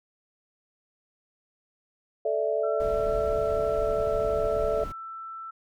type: chord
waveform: sine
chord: A suspended fourth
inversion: none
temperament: equal with one note detuned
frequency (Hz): 438.5 / 587.3 / 659.3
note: A4 / D5 / E5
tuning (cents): -6 / 0 / 0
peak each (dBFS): -28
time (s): 2.25-4.84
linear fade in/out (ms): 5
type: tone with pitch glide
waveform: sine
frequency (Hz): 1347 to 1330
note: E6 to E6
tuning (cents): +37 to +15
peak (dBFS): -36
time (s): 2.63-5.51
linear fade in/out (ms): 10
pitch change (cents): -22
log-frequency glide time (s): 2.92-4.22
type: noise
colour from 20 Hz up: brown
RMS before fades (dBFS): -36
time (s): 2.8-4.92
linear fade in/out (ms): 2
effects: none